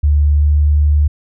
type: tone with pitch glide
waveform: sine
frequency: 73.42 to 74.06 Hz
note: D2 to D2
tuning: 0 to +15 cents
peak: -8 dBFS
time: 0.03-1.08 s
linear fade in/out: 10 ms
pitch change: +15 cents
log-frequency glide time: 0.36-0.47 s
effects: none